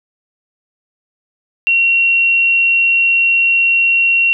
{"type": "tone", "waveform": "sine", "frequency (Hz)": 2738, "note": "F7", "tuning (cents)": -35, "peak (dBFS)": -9, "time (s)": [1.67, 4.33], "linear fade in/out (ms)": 0, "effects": []}